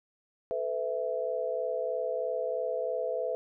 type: chord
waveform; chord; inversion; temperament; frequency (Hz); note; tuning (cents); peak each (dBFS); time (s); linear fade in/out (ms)
sine; A suspended second; none; equal with one note detuned; 440 / 503.1 / 659.3; A4 / B4 / E5; 0 / +32 / 0; -36 / -32 / -33; 0.51-3.35; 0
effects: none